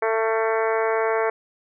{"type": "harmonic tone with a mistuned harmonic", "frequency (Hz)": 222.8, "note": "A3", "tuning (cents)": 22, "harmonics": [2, 3, 4, 5, 6, 7, 8, 9, 10], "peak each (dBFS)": [-22, -26, -28, -30, -32, -33, -34, -35, -36], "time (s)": [0.02, 1.3], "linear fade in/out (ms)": 5, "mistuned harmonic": 6, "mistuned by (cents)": 24, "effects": []}